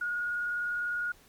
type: tone with vibrato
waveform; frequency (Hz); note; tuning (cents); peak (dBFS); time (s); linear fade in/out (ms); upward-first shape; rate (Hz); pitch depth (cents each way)
sine; 1438; F#6; -50; -29; 0.01-1.12; 5; square; 20; 18
effects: pink hiss -59 dBFS RMS until 1.28 s + MP3 96 kbps